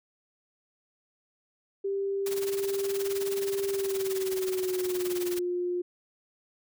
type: tone with pitch glide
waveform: sine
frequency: 394.4 to 355.5 Hz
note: G4 to F4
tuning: +11 to +31 cents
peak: -27 dBFS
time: 1.84-5.82 s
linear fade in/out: 10 ms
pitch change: -180 cents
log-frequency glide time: 3.7-5.26 s
type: noise with tremolo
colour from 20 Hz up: white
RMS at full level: -36 dBFS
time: 2.26-5.39 s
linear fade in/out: 2 ms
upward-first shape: sine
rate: 19 Hz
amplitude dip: 80%
effects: none